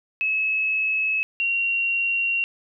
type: tone pair in turn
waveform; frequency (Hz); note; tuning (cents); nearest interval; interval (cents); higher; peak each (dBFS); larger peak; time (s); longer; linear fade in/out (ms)
sine; 2583 / 2751; E7 / F7; -36 / -27; minor second; 109; second; -20; neither; 0.21-1.23 / 1.4-2.44; second; 0
effects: none